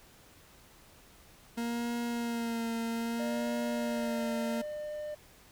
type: tone with vibrato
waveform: 40% pulse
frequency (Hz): 233.1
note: A#3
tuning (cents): 0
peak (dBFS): -31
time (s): 1.57-4.62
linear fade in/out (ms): 10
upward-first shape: sine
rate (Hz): 0.62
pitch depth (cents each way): 29
type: tone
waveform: triangle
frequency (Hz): 601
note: D5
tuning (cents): +40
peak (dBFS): -34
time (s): 3.19-5.15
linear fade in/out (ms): 10
effects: pink hiss -58 dBFS RMS until 5.51 s